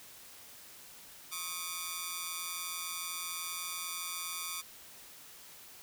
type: ring-modulated tone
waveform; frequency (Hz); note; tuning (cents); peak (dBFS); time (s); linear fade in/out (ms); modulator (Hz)
5% pulse; 1174.7; D6; 0; -22; 1.31-4.62; 20; 85.5
effects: white hiss -53 dBFS RMS until 5.82 s